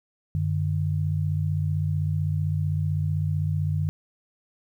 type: tone pair together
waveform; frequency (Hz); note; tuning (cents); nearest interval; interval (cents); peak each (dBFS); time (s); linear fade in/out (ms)
sine; 94.8 / 150.49; F#2 / D3; +43 / +43; minor sixth; 800; -25; 0.35-3.89; 0
effects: 10-bit